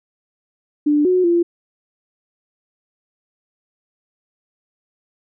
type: tone with pitch steps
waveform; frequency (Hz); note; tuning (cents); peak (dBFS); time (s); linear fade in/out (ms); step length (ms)
sine; 295.4 / 366 / 343.6; D4 / F#4 / F4; +10 / -19 / -28; -12; 0.86-1.43; 10; 190
effects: none